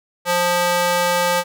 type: tone with high-pass filter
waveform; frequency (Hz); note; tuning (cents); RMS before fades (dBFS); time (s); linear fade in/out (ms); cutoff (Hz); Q
square; 176.2; F3; +16; -18; 0.25-1.44; 50; 630; 1.1
effects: none